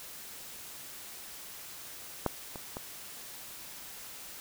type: clicks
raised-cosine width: 1 ms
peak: -13 / -26 / -23 dBFS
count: 3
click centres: 2.263 / 2.558 / 2.769 s
effects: white hiss -46 dBFS RMS until 4.4 s